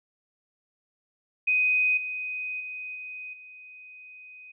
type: tone with level steps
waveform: sine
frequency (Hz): 2503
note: D#7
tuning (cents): +10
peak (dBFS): -20 / -30 / -34 / -36 / -44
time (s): 1.47-4.52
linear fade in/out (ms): 10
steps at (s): 1.97 / 2.6 / 2.95 / 3.33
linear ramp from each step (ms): 5
effects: none